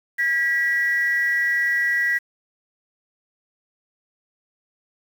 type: tone pair together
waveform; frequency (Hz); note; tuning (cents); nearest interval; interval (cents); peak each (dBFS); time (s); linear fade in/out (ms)
sine; 1629.7 / 1938; G#6 / B6; -33 / -33; minor third; 300; -24 / -18; 0.18-2.19; 20
effects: tanh soft clip ceiling -12 dBFS + 7-bit